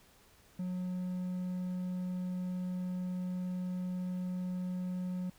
triangle tone, 181.8 Hz, F#3, 30 cents flat, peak -32 dBFS, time 0.59-5.3 s, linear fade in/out 5 ms, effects pink hiss -63 dBFS RMS until 5.38 s

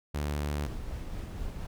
sawtooth tone, 73.42 Hz, D2, in tune, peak -26 dBFS, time 0.14-0.67 s, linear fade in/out 10 ms
brown noise with tremolo, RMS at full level -36 dBFS, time 0.65-1.67 s, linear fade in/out 10 ms, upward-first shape sine, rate 4.2 Hz, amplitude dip 25%
effects none

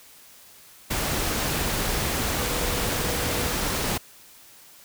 sine tone in noise, 488.6 Hz, B4, 19 cents flat, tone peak -35 dBFS, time 2.39-3.52 s, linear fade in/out 10 ms, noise pink, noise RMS -26 dBFS, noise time 0.9-3.98 s, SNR -12 dB, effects white hiss -50 dBFS RMS until 4.84 s

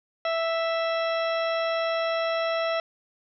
harmonic tone with a mistuned harmonic, 659.3 Hz, E5, in tune, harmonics 1 / 2 / 3 / 4 / 5 / 6 / 8, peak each -25 / -31 / -35 / -37 / -39 / -41 / -43 dBFS, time 0.25-2.8 s, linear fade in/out 2 ms, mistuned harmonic 8, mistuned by +47 cents, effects none

